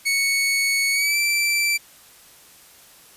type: tone with pitch glide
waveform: sawtooth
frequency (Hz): 2217 to 2337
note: C#7 to D7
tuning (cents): 0 to -9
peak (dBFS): -15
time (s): 0.05-1.78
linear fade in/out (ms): 20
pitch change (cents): +91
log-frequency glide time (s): 0.92-1.17
effects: white hiss -49 dBFS RMS until 3.16 s + resampled to 32000 Hz